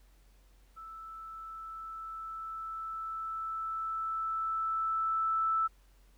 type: tone with level ramp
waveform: sine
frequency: 1318.5 Hz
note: E6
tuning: in tune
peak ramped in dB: -44 to -26 dBFS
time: 0.76-5.68 s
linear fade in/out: 20 ms
effects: added 46 Hz sine -59 dBFS peak until 6.17 s + pink hiss -69 dBFS RMS until 6.17 s